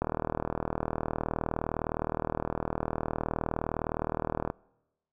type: click train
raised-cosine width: 1 ms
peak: -15 dBFS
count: 178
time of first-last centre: 0.02-4.501 s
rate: 39.5 Hz
effects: noise-tail reverb RT60 1.0 s tail -26 dB re dry